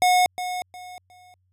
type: tone with echo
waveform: square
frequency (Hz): 727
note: F#5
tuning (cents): -31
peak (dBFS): -16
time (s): 0.02-0.26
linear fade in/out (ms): 0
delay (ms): 360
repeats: 3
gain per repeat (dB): -11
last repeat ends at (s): 1.34
effects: added 92 Hz sine -64 dBFS peak until 1.52 s + resampled to 32000 Hz